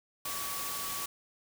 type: tone in noise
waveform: sine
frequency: 1135 Hz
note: C#6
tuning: 41 cents sharp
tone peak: -41 dBFS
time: 0.25-1.06 s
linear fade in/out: 5 ms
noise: white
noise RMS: -37 dBFS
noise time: 0.25-1.06 s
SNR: -7 dB
effects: none